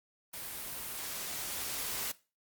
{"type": "noise with level ramp", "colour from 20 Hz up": "white", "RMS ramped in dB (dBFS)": [-42, -36], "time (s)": [0.33, 2.12], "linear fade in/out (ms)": 10, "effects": ["noise-tail reverb RT60 0.3 s tail -18 dB re dry", "Opus 32 kbps"]}